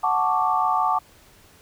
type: chord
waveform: sine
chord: D major seventh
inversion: first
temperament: equal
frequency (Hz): 740 / 880 / 1108.7 / 1174.7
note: F#5 / A5 / C#6 / D6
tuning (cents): 0 / 0 / 0 / 0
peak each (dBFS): -24 / -23 / -27 / -23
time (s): 0.03-0.99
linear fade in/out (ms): 10
effects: pink hiss -53 dBFS RMS until 1.61 s